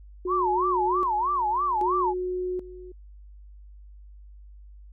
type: tone with tremolo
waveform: sine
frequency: 364.6 Hz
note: F#4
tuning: 25 cents flat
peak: -26 dBFS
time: 0.25-2.92 s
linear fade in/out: 5 ms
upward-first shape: square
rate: 0.64 Hz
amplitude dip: 80%
type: tone with vibrato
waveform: sine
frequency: 993 Hz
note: B5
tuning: 9 cents sharp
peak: -22 dBFS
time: 0.27-2.14 s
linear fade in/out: 50 ms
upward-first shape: sine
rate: 3.1 Hz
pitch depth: 300 cents each way
effects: added 50 Hz sine -44 dBFS peak until 4.92 s